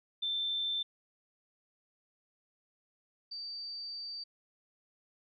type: tone pair in turn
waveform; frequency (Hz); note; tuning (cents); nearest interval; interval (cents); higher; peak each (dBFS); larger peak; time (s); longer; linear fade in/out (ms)
sine; 3554 / 4632; A7 / D8; +17 / -25; perfect fourth; 458; second; -31 / -39; first; 0.22-0.83 / 3.31-4.24; second; 10
effects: none